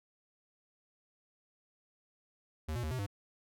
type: tone with pitch steps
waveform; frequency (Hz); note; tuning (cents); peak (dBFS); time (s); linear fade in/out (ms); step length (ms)
square; 77.9 / 120.8 / 77.5 / 128.2 / 100.4; D#2 / B2 / D#2 / C3 / G2; +3 / -38 / -6 / -35 / +42; -35; 2.68-3.065; 10; 77
effects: none